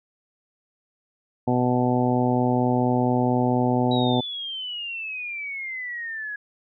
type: harmonic tone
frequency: 124.3 Hz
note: B2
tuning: 12 cents sharp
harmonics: 1 / 2 / 3 / 4 / 5 / 6 / 7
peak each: -25 / -22 / -28 / -29 / -30 / -28 / -29 dBFS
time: 1.47-4.21 s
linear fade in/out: 10 ms
type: exponential sweep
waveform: sine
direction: down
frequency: 3889 to 1661.2 Hz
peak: -29 dBFS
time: 3.91-6.36 s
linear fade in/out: 5 ms
effects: none